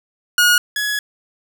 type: tone pair in turn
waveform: sawtooth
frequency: 1443 / 1685.1 Hz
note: F#6 / G#6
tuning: -44 / +25 cents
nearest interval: minor third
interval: 269 cents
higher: second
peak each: -7 / -15 dBFS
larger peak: first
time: 0.38-0.58 / 0.76-0.99 s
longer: second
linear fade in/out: 2 ms
effects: none